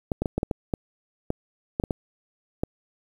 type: clicks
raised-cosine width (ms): 2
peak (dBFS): -11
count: 12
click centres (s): 0.118 / 0.22 / 0.258 / 0.38 / 0.431 / 0.512 / 0.738 / 1.304 / 1.799 / 1.838 / 1.908 / 2.635
effects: 8-bit